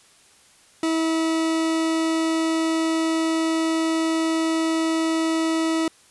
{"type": "tone", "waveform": "40% pulse", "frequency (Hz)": 323.6, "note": "E4", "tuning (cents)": -32, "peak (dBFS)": -19, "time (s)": [0.83, 5.88], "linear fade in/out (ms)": 2, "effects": ["white hiss -54 dBFS RMS until 6.1 s", "resampled to 24000 Hz"]}